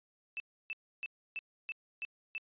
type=tone bursts; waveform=sine; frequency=2637 Hz; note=E7; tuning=in tune; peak=-36 dBFS; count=7; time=0.37-2.38 s; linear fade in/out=0 ms; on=30 ms; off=300 ms; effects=resampled to 8000 Hz